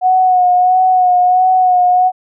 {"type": "tone with vibrato", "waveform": "sine", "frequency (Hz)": 733, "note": "F#5", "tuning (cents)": -16, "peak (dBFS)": -7, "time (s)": [0.01, 2.12], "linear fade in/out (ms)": 50, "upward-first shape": "sine", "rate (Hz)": 1.5, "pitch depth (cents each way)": 30, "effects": []}